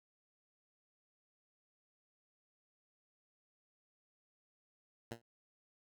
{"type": "tone with exponential decay", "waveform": "10% pulse", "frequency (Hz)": 116.54, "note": "A#2", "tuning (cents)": 0, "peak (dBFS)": -31, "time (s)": [5.11, 5.22], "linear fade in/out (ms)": 5, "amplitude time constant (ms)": 22, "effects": []}